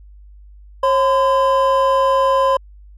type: tone pair together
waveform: triangle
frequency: 540.9 / 1021 Hz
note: C#5 / C6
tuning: -43 / -43 cents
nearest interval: major seventh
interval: 1100 cents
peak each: -13 dBFS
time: 0.83-2.57 s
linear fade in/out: 5 ms
effects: added 50 Hz sine -39 dBFS peak until 2.97 s